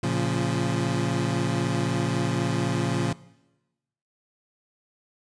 25% pulse chord, Bb minor, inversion none, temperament equal with one note detuned, 114.74 / 138.59 / 174.61 Hz, Bb2 / Db3 / F3, -27 / 0 / 0 cents, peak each -24 dBFS, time 0.03-3.13 s, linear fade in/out 5 ms, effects noise-tail reverb RT60 1.0 s tail -20 dB re dry + resampled to 22050 Hz

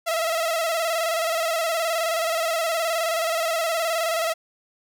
sawtooth tone with vibrato, 659.3 Hz, E5, in tune, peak -18 dBFS, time 0.06-4.34 s, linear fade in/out 20 ms, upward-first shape square, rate 19 Hz, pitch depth 47 cents each way, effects none

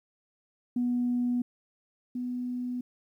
sine tone pair in turn, 244.6 / 247.6 Hz, B3 / B3, -16 / +5 cents, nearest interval unison, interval 21 cents, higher second, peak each -24 / -30 dBFS, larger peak first, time 0.76-1.42 / 2.15-2.81 s, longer neither, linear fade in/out 5 ms, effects tanh soft clip ceiling -20 dBFS + 11-bit

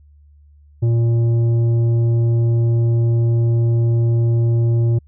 sine tone with tanh clipping, 116.54 Hz, A#2, in tune, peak -14 dBFS, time 0.82-4.99 s, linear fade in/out 10 ms, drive 8 dB, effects added 73 Hz sine -45 dBFS peak until 5.07 s

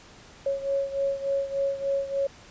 sine beating tone pair, 551 / 554.4 Hz, C#5 / C#5, -11 / 0 cents, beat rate 3.4 Hz, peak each -26 / -30 dBFS, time 0.46-2.27 s, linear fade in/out 5 ms, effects pink hiss -50 dBFS RMS until 2.5 s + resampled to 16000 Hz

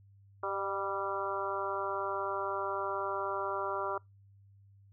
harmonic tone with a mistuned harmonic, 196 Hz, G3, in tune, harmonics 2 / 3 / 4 / 5 / 6 / 7, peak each -39 / -39 / -42 / -39 / -38 / -40 dBFS, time 0.43-3.98 s, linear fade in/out 5 ms, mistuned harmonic 3, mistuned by +30 cents, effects noise-tail reverb RT60 0.2 s tail -26 dB re dry + added 99 Hz sine -57 dBFS peak until 4.92 s

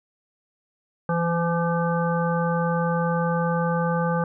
harmonic tone with a mistuned harmonic, 170 Hz, F3, 46 cents flat, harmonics 1 / 3 / 5 / 7 / 9, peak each -23 / -26 / -29 / -30 / -33 dBFS, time 1.09-4.24 s, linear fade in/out 2 ms, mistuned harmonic 1, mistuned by -25 cents, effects none

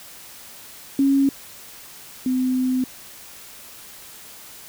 sine tone pair in turn, 274.9 / 256 Hz, C#4 / C4, -14 / -38 cents, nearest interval minor second, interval 124 cents, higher first, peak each -14 / -18 dBFS, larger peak first, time 0.99-1.29 / 2.26-2.84 s, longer second, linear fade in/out 2 ms, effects white hiss -42 dBFS RMS until 4.68 s

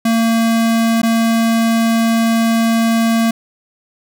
square tone with dropouts, 227.7 Hz, A#3, 40 cents flat, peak -12 dBFS, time 0.05-3.31 s, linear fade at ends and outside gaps 5 ms, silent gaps 1.018-1.031 s, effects none

